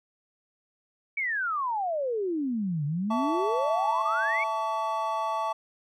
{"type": "exponential two-way sweep", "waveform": "sine", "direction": "down then up", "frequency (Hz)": [2300, 140.7, 2300], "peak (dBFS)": -26, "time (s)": [1.17, 4.44], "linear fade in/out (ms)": 5, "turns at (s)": 2.85}
{"type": "chord", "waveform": "triangle", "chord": "A major", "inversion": "second", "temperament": "equal with one note detuned", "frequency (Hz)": [659.3, 880, 1134], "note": ["E5", "A5", "C#6"], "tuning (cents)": [0, 0, 39], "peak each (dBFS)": [-31, -28, -29], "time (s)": [3.1, 5.53], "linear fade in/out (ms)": 10}
{"effects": []}